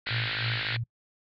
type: band-pass noise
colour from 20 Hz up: pink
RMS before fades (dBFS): -32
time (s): 0.06-0.77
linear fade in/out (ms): 10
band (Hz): 1400 to 4500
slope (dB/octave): 96
type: click train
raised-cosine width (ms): 0.5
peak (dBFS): -23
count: 38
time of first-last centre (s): 0.07-0.762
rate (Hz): 53.5
type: tone with tremolo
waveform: sine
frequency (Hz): 116.54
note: A#2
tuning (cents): 0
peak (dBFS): -28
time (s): 0.1-0.84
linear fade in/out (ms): 10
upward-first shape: sine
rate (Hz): 3.2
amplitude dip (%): 90
effects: noise-tail reverb RT60 0.1 s tail -25 dB re dry